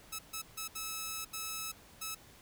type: tone bursts at uneven times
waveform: 5% pulse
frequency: 1299 Hz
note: E6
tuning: 26 cents flat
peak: -26 dBFS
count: 6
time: 0.12-0.19 / 0.33-0.42 / 0.57-0.68 / 0.75-1.25 / 1.33-1.72 / 2.01-2.15 s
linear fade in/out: 10 ms
effects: pink hiss -58 dBFS RMS until 2.41 s